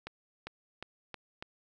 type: accelerating click train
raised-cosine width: 0.3 ms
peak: -24 dBFS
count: 5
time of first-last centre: 0.07-1.425 s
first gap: 400 ms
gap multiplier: 0.89
effects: none